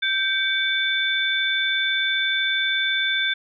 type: tone cluster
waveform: sine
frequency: 1564 / 2268 / 3527 Hz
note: G6 / C#7 / A7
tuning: -4 / +39 / +3 cents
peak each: -23 / -27 / -23 dBFS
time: 0.02-3.34 s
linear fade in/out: 10 ms
effects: none